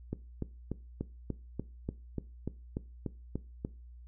click train, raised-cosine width 3 ms, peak -21 dBFS, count 13, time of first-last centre 0.13-3.649 s, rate 3.41 Hz, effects noise-tail reverb RT60 0.3 s tail -19 dB re dry + added 60 Hz sine -48 dBFS peak until 4.07 s

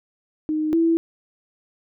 sine tone pair in turn, 309.1 / 330.5 Hz, D#4 / E4, -11 / +5 cents, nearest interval minor second, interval 116 cents, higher second, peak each -20 / -15 dBFS, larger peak second, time 0.49-0.73 / 0.73-0.97 s, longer neither, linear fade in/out 0 ms, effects none

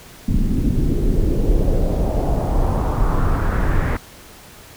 brown noise with low-pass filter sweep, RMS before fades -17 dBFS, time 0.28-3.97 s, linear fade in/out 5 ms, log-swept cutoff 220 to 1900 Hz, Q 2.5, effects pink hiss -42 dBFS RMS until 4.76 s

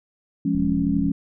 sine chord, Db major, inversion first, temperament equal, 174.61 / 207.7 / 277.2 Hz, F3 / Ab3 / Db4, 0 / 0 / 0 cents, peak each -24 / -24 / -22 dBFS, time 0.45-1.12 s, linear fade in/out 5 ms
click train, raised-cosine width 5 ms, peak -20 dBFS, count 23, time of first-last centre 0.55-1.089 s, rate 40.8 Hz
effects none

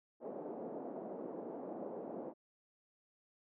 white band-pass noise, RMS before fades -45 dBFS, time 0.2-2.34 s, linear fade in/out 50 ms, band 220 to 620 Hz, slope 24 dB/octave, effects none

